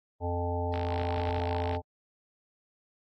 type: harmonic tone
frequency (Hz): 87.31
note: F2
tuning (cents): 0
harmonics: 1 / 3 / 5 / 7 / 9 / 10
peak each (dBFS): -31 / -39 / -36 / -37 / -38 / -38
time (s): 0.2-1.82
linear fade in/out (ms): 50
type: click train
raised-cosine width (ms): 0.3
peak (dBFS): -23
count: 56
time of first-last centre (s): 0.74-1.749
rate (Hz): 54.5
effects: AAC 32 kbps